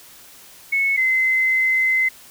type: tone pair in turn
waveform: sine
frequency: 2200 / 2056 Hz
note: C#7 / C7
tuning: -14 / -31 cents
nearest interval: minor second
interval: 117 cents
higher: first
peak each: -16 / -15 dBFS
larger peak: second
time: 0.72-0.97 / 0.97-2.09 s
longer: second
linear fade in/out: 10 ms
effects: white hiss -45 dBFS RMS until 2.3 s